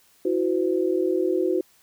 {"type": "tone cluster", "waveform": "sine", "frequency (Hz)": [327.3, 367.1, 510], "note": ["E4", "F#4", "C5"], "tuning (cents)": [-12, -14, -44], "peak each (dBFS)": [-25, -22, -28], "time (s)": [0.25, 1.61], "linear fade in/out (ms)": 5, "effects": ["white hiss -59 dBFS RMS until 1.82 s"]}